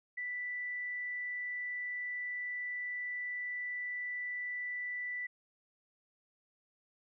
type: tone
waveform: sine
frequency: 1975.5 Hz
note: B6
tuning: in tune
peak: -36 dBFS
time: 0.17-5.27 s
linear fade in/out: 10 ms
effects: none